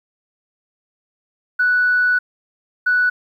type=tone bursts at uneven times; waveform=sine; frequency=1480 Hz; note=F#6; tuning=in tune; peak=-12 dBFS; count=2; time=1.59-2.19 / 2.86-3.1 s; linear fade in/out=10 ms; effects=tanh soft clip ceiling -8 dBFS + 9-bit